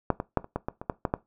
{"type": "clicks", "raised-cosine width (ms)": 1, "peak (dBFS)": [-7, -15, -7, -27, -14, -15, -22, -12, -11, -10], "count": 10, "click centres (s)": [0.103, 0.201, 0.373, 0.444, 0.56, 0.685, 0.815, 0.898, 1.052, 1.139], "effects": ["noise-tail reverb RT60 0.2 s tail -19 dB re dry"]}